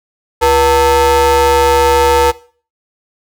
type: ring-modulated tone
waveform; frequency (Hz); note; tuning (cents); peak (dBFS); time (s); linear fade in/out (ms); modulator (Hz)
square; 206.5; G#3; -10; -5; 0.41-2.32; 20; 690
effects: noise-tail reverb RT60 0.4 s tail -18 dB re dry